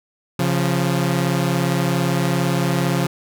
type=tone pair together; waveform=sawtooth; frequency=137.06 / 174.61 Hz; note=C#3 / F3; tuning=-19 / 0 cents; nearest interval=major third; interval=419 cents; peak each=-16 dBFS; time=0.39-3.07 s; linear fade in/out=5 ms; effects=none